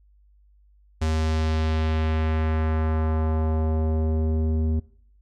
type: tone with low-pass filter sweep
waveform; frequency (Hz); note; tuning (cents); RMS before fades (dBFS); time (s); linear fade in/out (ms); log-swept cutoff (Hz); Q
square; 79; D#2; +27; -23; 1.01-4.8; 10; 7300 to 280; 1.1
effects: noise-tail reverb RT60 0.6 s tail -21 dB re dry + added 50 Hz sine -54 dBFS peak until 5.21 s